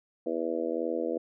harmonic tone, 82.41 Hz, E2, in tune, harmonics 3 / 4 / 5 / 6 / 7 / 8, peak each -38 / -33 / -37 / -32 / -38 / -39 dBFS, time 0.26-1.18 s, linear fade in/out 5 ms, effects none

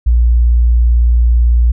sine tone, 59 Hz, A#1, 22 cents sharp, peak -6 dBFS, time 0.06-1.72 s, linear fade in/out 10 ms, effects none

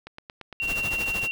click train, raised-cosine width 0.3 ms, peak -23 dBFS, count 5, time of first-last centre 0.07-0.527 s, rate 8.75 Hz
sine tone, 2747 Hz, F7, 29 cents flat, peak -25 dBFS, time 0.6-1.31 s, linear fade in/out 0 ms
pink noise with tremolo, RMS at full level -31 dBFS, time 0.61-1.3 s, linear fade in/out 50 ms, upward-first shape triangle, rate 13 Hz, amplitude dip 85%
effects none

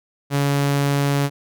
sawtooth tone, 141.4 Hz, C#3, 35 cents sharp, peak -13 dBFS, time 0.3-1.3 s, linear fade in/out 50 ms, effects none

